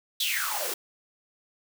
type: noise with high-pass filter sweep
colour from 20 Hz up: white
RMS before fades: -29 dBFS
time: 0.2-0.74 s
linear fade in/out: 5 ms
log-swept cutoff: 3800 to 360 Hz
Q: 8.6
effects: none